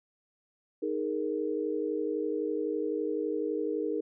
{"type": "chord", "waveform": "sine", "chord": "D# suspended fourth", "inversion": "none", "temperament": "just", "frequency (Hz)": [311.1, 414.8, 466.7], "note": ["D#4", "G#4", "A#4"], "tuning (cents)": [0, -2, 2], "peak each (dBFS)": -33, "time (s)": [0.82, 4.01], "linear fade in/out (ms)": 10, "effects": []}